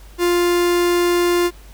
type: tone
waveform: 45% pulse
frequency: 350 Hz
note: F4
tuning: 4 cents sharp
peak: -14 dBFS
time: 0.18-1.51 s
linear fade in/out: 50 ms
effects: added 50 Hz sine -39 dBFS peak until 1.73 s + pink hiss -48 dBFS RMS until 1.73 s